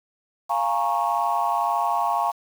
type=chord; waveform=sine; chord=Bb minor seventh; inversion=second; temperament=equal with one note detuned; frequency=698.5 / 830.6 / 932.3 / 1099.2 Hz; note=F5 / Ab5 / Bb5 / Db6; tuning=0 / 0 / 0 / -15 cents; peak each=-25 dBFS; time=0.49-2.32 s; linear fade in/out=20 ms; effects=tanh soft clip ceiling -12 dBFS + 7-bit